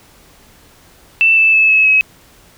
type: tone with pitch steps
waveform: sine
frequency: 2662 / 2636 / 2610 / 2585 / 2559 Hz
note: E7 / E7 / E7 / E7 / D#7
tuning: +16 / -1 / -18 / -34 / +48 cents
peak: -7 dBFS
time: 1.21-2.01 s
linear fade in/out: 0 ms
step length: 160 ms
effects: pink hiss -46 dBFS RMS until 2.57 s